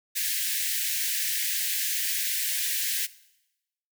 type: high-pass noise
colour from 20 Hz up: white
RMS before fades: -28 dBFS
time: 0.15-3.07 s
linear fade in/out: 20 ms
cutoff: 1600 Hz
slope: 96 dB/octave
effects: noise-tail reverb RT60 0.9 s tail -19 dB re dry